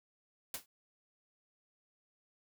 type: noise with exponential decay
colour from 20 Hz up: white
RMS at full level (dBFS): -36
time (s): 0.54-0.66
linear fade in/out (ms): 2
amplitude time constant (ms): 26
effects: none